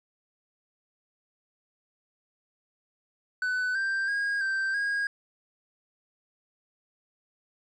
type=tone with pitch steps; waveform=triangle; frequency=1501 / 1575 / 1633 / 1565 / 1635 Hz; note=F#6 / G6 / G#6 / G6 / G#6; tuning=+24 / +8 / -30 / -3 / -28 cents; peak=-24 dBFS; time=3.42-5.07 s; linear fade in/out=2 ms; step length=330 ms; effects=resampled to 22050 Hz + 11-bit